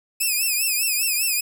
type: tone with vibrato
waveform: 5% pulse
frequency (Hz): 2552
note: D#7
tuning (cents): +43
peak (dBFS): -11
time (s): 0.2-1.41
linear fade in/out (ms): 10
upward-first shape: triangle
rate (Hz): 5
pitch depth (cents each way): 120
effects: 8-bit